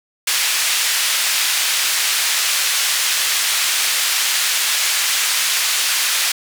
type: band-pass noise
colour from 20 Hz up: pink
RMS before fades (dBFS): -18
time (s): 0.27-6.32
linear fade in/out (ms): 5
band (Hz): 2100 to 12000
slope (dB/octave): 12
effects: none